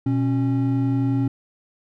triangle tone pair together, 121.6 / 273.7 Hz, B2 / C#4, -26 / -22 cents, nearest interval octave + major second, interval 1404 cents, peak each -19 dBFS, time 0.06-1.28 s, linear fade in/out 5 ms, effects none

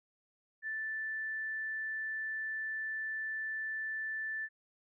sine tone, 1760 Hz, A6, in tune, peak -35 dBFS, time 0.62-4.49 s, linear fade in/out 50 ms, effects none

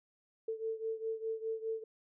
sine beating tone pair, 444.3 / 449.2 Hz, A4 / A4, +17 / +36 cents, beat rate 4.9 Hz, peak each -37 / -40 dBFS, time 0.48-1.84 s, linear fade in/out 5 ms, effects none

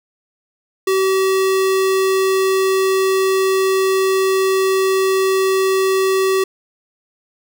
square tone, 382.1 Hz, G4, 44 cents flat, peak -14 dBFS, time 0.87-6.44 s, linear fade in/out 5 ms, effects none

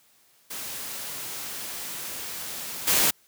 white noise with level steps, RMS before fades -35 / -21 dBFS, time 0.5-3.11 s, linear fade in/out 10 ms, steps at 2.87 s, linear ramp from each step 10 ms, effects white hiss -61 dBFS RMS until 3.27 s + high-pass 80 Hz 12 dB/octave

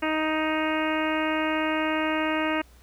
harmonic tone, 312.3 Hz, D#4, 7 cents sharp, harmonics 1 / 2 / 3 / 4 / 5 / 6 / 7 / 8 / 9, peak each -27 / -30 / -32 / -33 / -34 / -35 / -35 / -36 / -37 dBFS, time 0.02-2.62 s, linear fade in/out 10 ms, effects added 60 Hz sine -52 dBFS peak until 2.82 s + pink hiss -58 dBFS RMS until 2.82 s

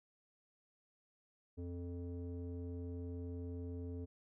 square tone with low-pass filter, 87.31 Hz, F2, in tune, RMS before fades -44 dBFS, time 1.57-4.06 s, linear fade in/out 20 ms, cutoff 370 Hz, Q 5, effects none

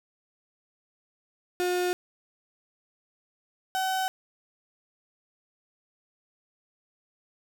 35% pulse tone pair in turn, 358.9 / 758.1 Hz, F4 / F#5, +47 / +42 cents, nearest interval octave + minor second, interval 1295 cents, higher second, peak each -23 / -24 dBFS, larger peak first, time 1.6-1.93 / 3.75-4.08 s, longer neither, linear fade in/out 0 ms, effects none

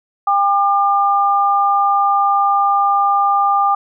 sine tone pair together, 800.2 / 1200 Hz, G5 / D6, +35 / +37 cents, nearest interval perfect fifth, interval 702 cents, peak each -14 / -14 dBFS, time 0.27-3.75 s, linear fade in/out 5 ms, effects none

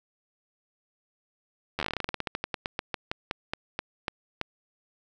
slowing click train, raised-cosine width 0.3 ms, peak -13 dBFS, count 28, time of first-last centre 1.79-4.413 s, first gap 11 ms, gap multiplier 1.14, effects none

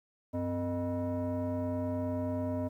sine tone with frequency modulation, 258.9 Hz, C4, 18 cents flat, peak -29 dBFS, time 0.33-2.69 s, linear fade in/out 20 ms, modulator 355 Hz, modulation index 1.2, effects tanh soft clip ceiling -27 dBFS + 11-bit

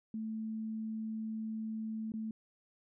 sine tone with dropouts, 220 Hz, A3, in tune, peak -36 dBFS, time 0.14-2.31 s, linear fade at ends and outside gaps 2 ms, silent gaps 2.12-2.138 s, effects none

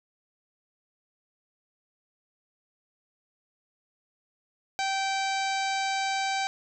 harmonic tone, 777 Hz, G5, 16 cents flat, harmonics 1 / 2 / 3 / 4 / 5 / 6 / 7 / 8 / 9 / 10, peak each -28 / -35 / -34 / -41 / -38 / -39 / -46 / -42 / -47 / -47 dBFS, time 4.79-6.47 s, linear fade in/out 0 ms, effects none

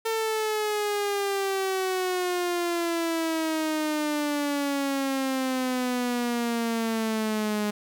sawtooth exponential sweep, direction down, 450.7 to 207.7 Hz, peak -21 dBFS, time 0.05-7.71 s, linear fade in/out 10 ms, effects none

